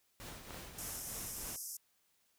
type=noise with tremolo; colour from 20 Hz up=pink; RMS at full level=-47 dBFS; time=0.2-1.56 s; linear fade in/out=0 ms; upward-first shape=triangle; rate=3.3 Hz; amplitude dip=55%
type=clicks; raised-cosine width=0.5 ms; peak=-32 dBFS; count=2; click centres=0.507 / 0.544 s
type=band-pass noise; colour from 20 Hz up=white; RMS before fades=-45 dBFS; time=0.78-1.77 s; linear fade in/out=5 ms; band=5100 to 14000 Hz; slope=96 dB/octave
effects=white hiss -75 dBFS RMS until 2.38 s